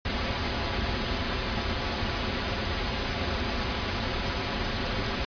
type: noise with comb filter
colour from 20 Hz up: pink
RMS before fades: -29 dBFS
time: 0.05-5.25 s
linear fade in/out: 2 ms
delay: 6.5 ms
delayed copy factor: -0.55
effects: resampled to 11025 Hz